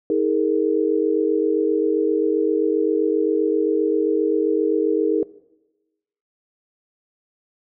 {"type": "tone cluster", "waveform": "sine", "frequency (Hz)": [317.8, 412.5, 460.1], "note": ["D#4", "G#4", "A#4"], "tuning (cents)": [37, -12, -23], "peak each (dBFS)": -21, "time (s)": [0.1, 5.23], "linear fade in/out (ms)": 2, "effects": ["noise-tail reverb RT60 1.0 s tail -18 dB re dry"]}